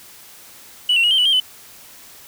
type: tone with pitch steps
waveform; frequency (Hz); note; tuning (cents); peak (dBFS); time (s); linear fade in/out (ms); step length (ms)
sine; 2954 / 2728 / 2898 / 3134 / 2959 / 3189 / 3019; F#7 / F7 / F#7 / G7 / F#7 / G7 / F#7; -3 / -41 / -37 / -1 / -1 / +29 / +34; -11; 0.89-1.401; 5; 73
effects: tanh soft clip ceiling -10 dBFS + white hiss -43 dBFS RMS until 2.27 s